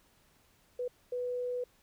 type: tone bursts at uneven times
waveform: sine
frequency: 493.9 Hz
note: B4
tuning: in tune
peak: -32 dBFS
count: 2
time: 0.79-0.88 / 1.12-1.64 s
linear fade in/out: 5 ms
effects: pink hiss -67 dBFS RMS until 1.82 s